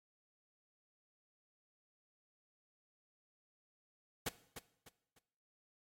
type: noise with echo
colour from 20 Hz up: pink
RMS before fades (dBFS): -37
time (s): 4.26-4.29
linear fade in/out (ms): 5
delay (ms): 300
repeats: 3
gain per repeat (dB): -10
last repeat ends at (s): 5.19
effects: noise-tail reverb RT60 0.7 s tail -17 dB re dry + MP3 64 kbps